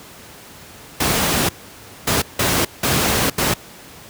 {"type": "noise bursts at uneven times", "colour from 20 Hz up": "pink", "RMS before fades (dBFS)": -17, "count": 5, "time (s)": [[1, 1.49], [2.07, 2.22], [2.39, 2.65], [2.83, 3.3], [3.38, 3.54]], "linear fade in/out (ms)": 5, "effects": ["pink hiss -40 dBFS RMS until 4.09 s", "high-pass 80 Hz 12 dB/octave"]}